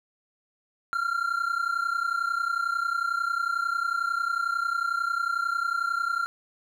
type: tone pair together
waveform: triangle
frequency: 1365.8 / 1396.9 Hz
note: F6 / F6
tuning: -39 / 0 cents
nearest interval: unison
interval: 39 cents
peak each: -26 dBFS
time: 0.93-6.26 s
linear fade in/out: 0 ms
effects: none